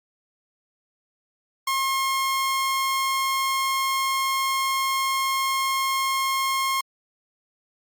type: tone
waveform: sawtooth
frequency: 1073 Hz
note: C6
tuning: 43 cents sharp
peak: -18 dBFS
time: 1.67-6.81 s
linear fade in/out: 5 ms
effects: Opus 48 kbps